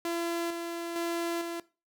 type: tone with tremolo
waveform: sawtooth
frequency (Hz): 339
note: E4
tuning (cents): +49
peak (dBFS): -26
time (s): 0.05-1.6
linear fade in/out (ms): 2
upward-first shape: square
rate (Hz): 1.1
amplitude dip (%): 40
effects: noise-tail reverb RT60 0.3 s tail -19 dB re dry